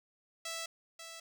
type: tone with echo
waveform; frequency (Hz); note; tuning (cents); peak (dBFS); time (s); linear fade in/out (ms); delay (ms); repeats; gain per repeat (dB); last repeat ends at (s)
5% pulse; 659; E5; -1; -27; 0.45-0.66; 5; 540; 1; -8; 1.2
effects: none